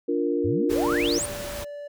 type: chord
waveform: sine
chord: Bb major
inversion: first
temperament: just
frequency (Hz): 291.4 / 349.6 / 466.2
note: D4 / F4 / Bb4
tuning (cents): -13 / +2 / 0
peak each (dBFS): -26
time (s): 0.08-1.19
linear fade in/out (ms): 10
type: exponential sweep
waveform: sine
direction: up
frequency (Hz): 82.41 to 9650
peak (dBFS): -26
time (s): 0.44-1.26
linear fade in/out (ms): 10
type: noise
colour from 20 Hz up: pink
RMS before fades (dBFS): -35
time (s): 0.69-1.65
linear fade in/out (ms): 20
type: tone with pitch glide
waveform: triangle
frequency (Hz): 587.3 to 580.6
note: D5 to D5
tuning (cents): 0 to -20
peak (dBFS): -32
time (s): 0.81-1.88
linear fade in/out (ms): 10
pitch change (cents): -20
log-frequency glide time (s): 0.96-1.27
effects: none